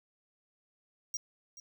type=tone with echo; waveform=square; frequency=5700 Hz; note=F8; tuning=34 cents sharp; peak=-34 dBFS; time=1.14-1.17 s; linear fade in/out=2 ms; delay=430 ms; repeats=1; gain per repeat=-14 dB; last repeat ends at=1.6 s; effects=none

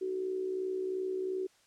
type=tone with amplitude modulation; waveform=sine; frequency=375.2 Hz; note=F#4; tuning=24 cents sharp; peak=-29 dBFS; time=0.01-1.47 s; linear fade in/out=10 ms; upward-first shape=sine; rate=62.8 Hz; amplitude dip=55%; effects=white hiss -66 dBFS RMS until 1.66 s + low-pass 8000 Hz 12 dB/octave

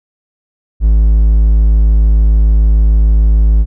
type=tone; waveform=triangle; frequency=53.4 Hz; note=G#1; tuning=49 cents sharp; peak=-3 dBFS; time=0.8-3.66 s; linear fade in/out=50 ms; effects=none

